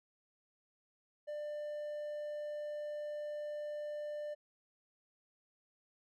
triangle tone, 595 Hz, D5, 22 cents sharp, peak -37 dBFS, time 1.27-4.35 s, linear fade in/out 20 ms, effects none

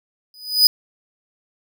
45% pulse tone with exponential growth, 4978 Hz, D#8, in tune, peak -5 dBFS, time 0.34-0.67 s, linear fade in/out 1 ms, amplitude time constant 70 ms, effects none

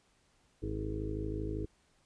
harmonic tone with a mistuned harmonic, 52.7 Hz, G#1, 26 cents sharp, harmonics 1 / 2 / 3 / 4 / 5 / 6 / 7 / 8 / 9, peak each -39 / -40 / -48 / -50 / -49 / -40 / -47 / -42 / -50 dBFS, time 0.62-1.66 s, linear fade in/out 10 ms, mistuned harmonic 7, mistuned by +58 cents, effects pink hiss -70 dBFS RMS until 2.05 s + resampled to 22050 Hz

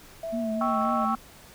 sine tone with pitch glide, 659.3 to 622.3 Hz, E5 to D#5, 0 to 0 cents, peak -30 dBFS, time 0.23-1.05 s, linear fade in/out 5 ms, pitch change -100 cents, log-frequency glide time 0.42-0.91 s
sine tone with vibrato, 228.1 Hz, A#3, 37 cents flat, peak -27 dBFS, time 0.32-1.16 s, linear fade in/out 20 ms, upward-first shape triangle, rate 3.7 Hz, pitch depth 77 cents each way
sine chord, C# diminished, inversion second, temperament equal, 784 / 1108.7 / 1318.5 Hz, G5 / C#6 / E6, 0 / 0 / 0 cents, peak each -28 dBFS, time 0.61-1.15 s, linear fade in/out 2 ms
effects tanh soft clip ceiling -14 dBFS + pink hiss -50 dBFS RMS until 1.54 s

